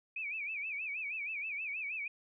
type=tone with vibrato; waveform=sine; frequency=2433 Hz; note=D#7; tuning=39 cents flat; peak=-36 dBFS; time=0.16-2.08 s; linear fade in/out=5 ms; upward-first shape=sine; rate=6.3 Hz; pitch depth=150 cents each way; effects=none